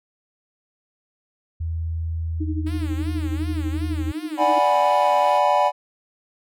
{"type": "tone with pitch glide", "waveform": "sine", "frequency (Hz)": [81.8, 80.86], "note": ["E2", "E2"], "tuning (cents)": [-13, -33], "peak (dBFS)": -23, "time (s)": [1.6, 4.12], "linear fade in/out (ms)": 10, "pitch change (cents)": -20, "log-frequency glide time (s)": [2.8, 3.77]}
{"type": "tone with tremolo", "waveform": "sine", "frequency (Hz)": 310.1, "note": "D#4", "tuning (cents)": -6, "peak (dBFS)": -23, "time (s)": [2.4, 4.59], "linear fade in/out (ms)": 10, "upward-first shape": "sine", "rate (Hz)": 12, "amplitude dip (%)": 85}
{"type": "tone with vibrato", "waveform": "5% pulse", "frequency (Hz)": 306.1, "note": "D#4", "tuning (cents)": -28, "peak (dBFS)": -28, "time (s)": [2.66, 5.39], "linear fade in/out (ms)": 10, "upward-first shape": "sine", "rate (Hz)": 2.7, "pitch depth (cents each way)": 270}
{"type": "chord", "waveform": "triangle", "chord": "G# half-diminished seventh", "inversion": "second", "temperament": "equal", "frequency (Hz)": [587.3, 740, 830.6, 987.8], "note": ["D5", "F#5", "G#5", "B5"], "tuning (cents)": [0, 0, 0, 0], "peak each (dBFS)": -19, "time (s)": [4.37, 5.72], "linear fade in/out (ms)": 50}
{"effects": []}